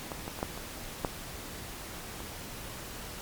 clicks, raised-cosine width 1 ms, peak -21 / -23 / -25 / -15 / -27 / -14 / -27 dBFS, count 7, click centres 0.118 / 0.279 / 0.39 / 0.429 / 0.576 / 1.048 / 2.204 s, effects pink hiss -42 dBFS RMS until 3.21 s + MP3 96 kbps

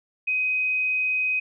sine tone, 2515 Hz, D#7, 18 cents sharp, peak -21 dBFS, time 0.27-1.4 s, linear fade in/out 10 ms, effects none

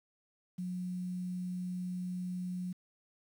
sine tone with quantisation, 181 Hz, F#3, 38 cents flat, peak -35 dBFS, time 0.58-2.73 s, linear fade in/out 10 ms, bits 10, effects none

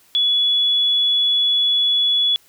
sine tone, 3400 Hz, G#7, 40 cents sharp, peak -14 dBFS, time 0.15-2.36 s, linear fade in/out 0 ms, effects white hiss -54 dBFS RMS until 2.48 s

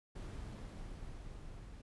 brown noise with level ramp, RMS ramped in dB -44 to -51 dBFS, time 0.15-1.82 s, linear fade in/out 10 ms, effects resampled to 24000 Hz

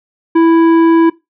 triangle tone with tanh clipping, 330.1 Hz, E4, 2 cents sharp, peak -7 dBFS, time 0.35-1.1 s, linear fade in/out 10 ms, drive 15 dB, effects noise-tail reverb RT60 0.2 s tail -20 dB re dry

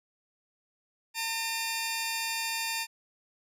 10% pulse tone pair together, 908 / 2417 Hz, A#5 / D7, -46 / +49 cents, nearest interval octave + perfect fourth, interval 1695 cents, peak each -24 dBFS, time 1.14-2.87 s, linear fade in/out 50 ms, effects low-pass 12000 Hz 12 dB/octave

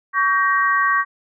sine chord, G diminished, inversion second, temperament just, 1128.9 / 1568 / 1881.6 Hz, Db6 / G6 / Bb6, +31 / 0 / +16 cents, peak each -17 / -21 / -20 dBFS, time 0.13-1.05 s, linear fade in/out 50 ms, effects none

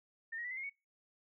sine tone with pitch steps, 1813 / 1888.9 / 1968 / 2050 / 2136 / 2226 Hz, A#6 / A#6 / B6 / C7 / C7 / C#7, -49 / +22 / -7 / -36 / +35 / +7 cents, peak -39 dBFS, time 0.32-0.698 s, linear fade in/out 10 ms, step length 63 ms, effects noise-tail reverb RT60 0.3 s tail -26 dB re dry

